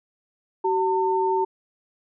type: tone pair together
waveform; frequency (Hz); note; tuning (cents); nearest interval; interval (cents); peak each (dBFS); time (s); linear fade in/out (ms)
sine; 379.7 / 903; F#4 / A5; +45 / +45; octave + minor third; 1500; -22; 0.64-1.45; 10
effects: none